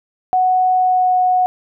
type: tone with pitch glide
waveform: sine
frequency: 740 to 734 Hz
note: F#5 to F#5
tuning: 0 to -14 cents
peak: -11 dBFS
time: 0.33-1.46 s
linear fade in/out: 0 ms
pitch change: -14 cents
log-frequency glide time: 0.74-1.15 s
effects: none